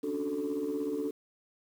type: chord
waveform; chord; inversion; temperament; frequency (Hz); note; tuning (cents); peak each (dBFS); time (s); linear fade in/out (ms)
sine; D major seventh; third; equal; 277.2 / 293.7 / 370 / 440; C#4 / D4 / F#4 / A4; 0 / 0 / 0 / 0; -38 / -33 / -38 / -33; 0.03-1.11; 10
effects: tanh soft clip ceiling -25 dBFS + 9-bit